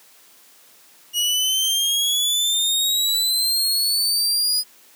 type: exponential sweep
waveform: sawtooth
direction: up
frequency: 2887 to 4968 Hz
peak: -15 dBFS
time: 1.13-4.64 s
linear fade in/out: 50 ms
effects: white hiss -51 dBFS RMS until 4.95 s + high-pass 200 Hz 12 dB/octave